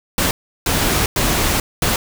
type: noise bursts at uneven times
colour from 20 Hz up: pink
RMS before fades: -17 dBFS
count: 4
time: 0.18-0.31 / 0.66-1.06 / 1.16-1.6 / 1.82-1.96 s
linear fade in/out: 2 ms
effects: none